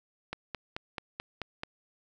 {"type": "click train", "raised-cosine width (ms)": 0.3, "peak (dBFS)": -19, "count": 7, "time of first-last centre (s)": [0.33, 1.634], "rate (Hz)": 4.6, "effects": []}